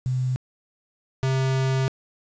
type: tone pair in turn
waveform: sine / square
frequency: 127.9 / 132.52 Hz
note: C3 / C3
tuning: -39 / +22 cents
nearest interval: minor second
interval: 61 cents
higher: second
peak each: -21 dBFS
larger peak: neither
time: 0.06-0.36 / 1.23-1.88 s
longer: second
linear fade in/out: 0 ms
effects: resampled to 16000 Hz + 8-bit